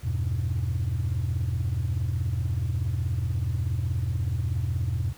sine chord, E minor, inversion none, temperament just, 82.41 / 98.89 / 123.61 Hz, E2 / G2 / B2, 0 / +16 / +2 cents, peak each -27 dBFS, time 0.03-5.13 s, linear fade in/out 20 ms, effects tanh soft clip ceiling -20 dBFS + pink hiss -51 dBFS RMS until 5.17 s

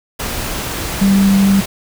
sine tone in noise, 196 Hz, G3, in tune, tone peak -8 dBFS, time 1.01-1.61 s, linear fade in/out 10 ms, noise pink, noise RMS -22 dBFS, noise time 0.19-1.66 s, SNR +11 dB, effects none

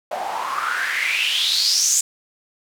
white noise with band-pass filter sweep, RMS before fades -21 dBFS, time 0.11-2.01 s, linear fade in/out 5 ms, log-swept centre 650 to 7300 Hz, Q 6.7, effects none

